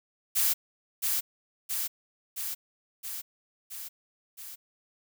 blue noise with echo, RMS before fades -25 dBFS, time 0.35-0.54 s, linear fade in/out 20 ms, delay 670 ms, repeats 6, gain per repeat -3 dB, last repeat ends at 4.56 s, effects none

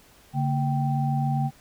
sine tone cluster, 141.8 / 229.4 / 780 Hz, C#3 / A#3 / G5, +40 / -28 / -9 cents, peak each -23 / -30 / -29 dBFS, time 0.33-1.51 s, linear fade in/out 50 ms, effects pink hiss -55 dBFS RMS until 1.6 s

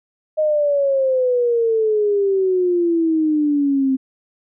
sine exponential sweep, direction down, 624 to 261.6 Hz, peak -14 dBFS, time 0.37-3.97 s, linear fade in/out 20 ms, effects none

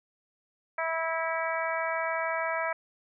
harmonic tone, 326.2 Hz, E4, 18 cents flat, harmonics 2 / 3 / 4 / 5 / 6 / 7, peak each -32 / -34 / -35 / -36 / -37 / -37 dBFS, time 0.78-2.73 s, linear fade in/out 5 ms, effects none

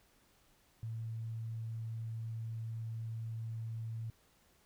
sine tone, 113 Hz, A2, 47 cents sharp, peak -38 dBFS, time 0.83-4.1 s, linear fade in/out 0 ms, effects pink hiss -69 dBFS RMS until 4.65 s

